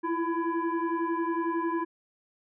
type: tone with frequency modulation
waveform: sine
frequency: 330 Hz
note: E4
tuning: 2 cents sharp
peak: -26 dBFS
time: 0.03-1.85 s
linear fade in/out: 20 ms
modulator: 671 Hz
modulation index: 1.3
effects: none